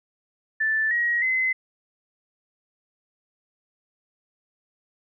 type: tone with pitch steps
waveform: sine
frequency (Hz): 1760 / 1897.2 / 2045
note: A6 / A#6 / C7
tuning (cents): 0 / +30 / -40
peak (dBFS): -20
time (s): 0.6-1.53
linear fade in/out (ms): 10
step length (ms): 310
effects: none